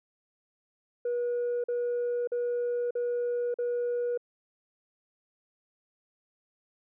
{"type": "tone bursts", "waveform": "sine", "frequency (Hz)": 482.9, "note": "B4", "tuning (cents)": -39, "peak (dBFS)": -25, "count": 5, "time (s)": [1.05, 4.176], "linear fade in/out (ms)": 5, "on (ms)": 590, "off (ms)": 44, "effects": ["tanh soft clip ceiling -25 dBFS"]}